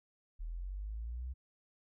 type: linear sweep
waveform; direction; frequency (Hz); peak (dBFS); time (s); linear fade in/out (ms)
sine; up; 38.48 to 64.9; -38; 0.39-1.34; 20
effects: none